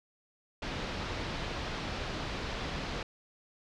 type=low-pass noise; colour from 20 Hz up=pink; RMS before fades=-37 dBFS; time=0.62-3.03 s; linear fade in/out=5 ms; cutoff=4800 Hz; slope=24 dB/octave; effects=none